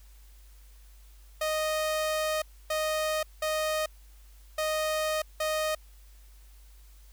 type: tone bursts at uneven times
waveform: sawtooth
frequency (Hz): 621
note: D#5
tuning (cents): -3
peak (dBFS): -23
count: 5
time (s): 1.41-2.42 / 2.7-3.23 / 3.42-3.86 / 4.58-5.22 / 5.4-5.75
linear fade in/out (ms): 5
effects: added 50 Hz sine -50 dBFS peak until 7.12 s + white hiss -62 dBFS RMS until 7.12 s